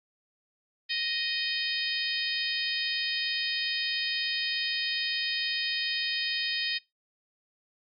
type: harmonic tone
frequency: 622.3 Hz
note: D#5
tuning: in tune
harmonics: 3 / 4 / 5 / 6 / 7 / 8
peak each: -35 / -35 / -35 / -35 / -35 / -35 dBFS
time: 0.89-6.79 s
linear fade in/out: 20 ms
effects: noise-tail reverb RT60 0.2 s tail -23 dB re dry + Opus 48 kbps